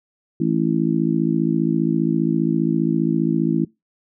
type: harmonic tone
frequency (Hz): 55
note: A1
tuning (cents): 0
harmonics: 3 / 4 / 5 / 6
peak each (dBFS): -22 / -22 / -22 / -22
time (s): 0.4-3.65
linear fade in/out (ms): 5
effects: noise-tail reverb RT60 0.2 s tail -23 dB re dry